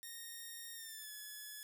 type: tone with pitch glide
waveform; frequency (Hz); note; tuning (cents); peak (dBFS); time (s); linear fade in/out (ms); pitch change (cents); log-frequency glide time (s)
5% pulse; 1852 to 1708.1; A#6 to G#6; -12 to +48; -37; 0.03-1.63; 0; -140; 0.74-1.11
effects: 11-bit